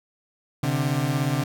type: beating tone pair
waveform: 30% pulse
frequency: 130.81 / 147.81 Hz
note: C3 / D3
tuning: 0 / +11 cents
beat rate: 17 Hz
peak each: -22 dBFS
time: 0.63-1.44 s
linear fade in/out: 5 ms
effects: none